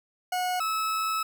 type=tone pair in turn; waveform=40% pulse; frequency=729 / 1298.9 Hz; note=F#5 / E6; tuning=-26 / -26 cents; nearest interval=minor seventh; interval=1000 cents; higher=second; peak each=-25 dBFS; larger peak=neither; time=0.32-0.6 / 0.6-1.23 s; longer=second; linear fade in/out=5 ms; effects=none